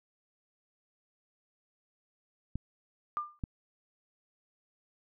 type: clicks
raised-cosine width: 5 ms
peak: -22 dBFS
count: 2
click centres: 2.556 / 3.438 s
type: tone with exponential decay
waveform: sine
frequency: 1198 Hz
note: D6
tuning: 34 cents sharp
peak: -27 dBFS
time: 3.17-3.39 s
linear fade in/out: 0 ms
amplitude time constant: 46 ms
effects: none